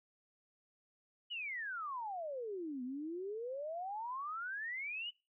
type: exponential two-way sweep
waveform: sine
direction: down then up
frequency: 3010 to 243.8 to 3010 Hz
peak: -39 dBFS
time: 1.3-5.11 s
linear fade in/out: 20 ms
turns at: 2.83 s
effects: noise-tail reverb RT60 0.3 s tail -24 dB re dry